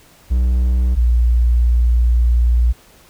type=tone pair in turn; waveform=triangle / sine; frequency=61.74 / 59.35 Hz; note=B1 / A#1; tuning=0 / +32 cents; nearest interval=minor second; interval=68 cents; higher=first; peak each=-10 dBFS; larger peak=neither; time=0.3-0.96 / 0.96-2.73 s; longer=second; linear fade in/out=20 ms; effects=pink hiss -48 dBFS RMS until 3.09 s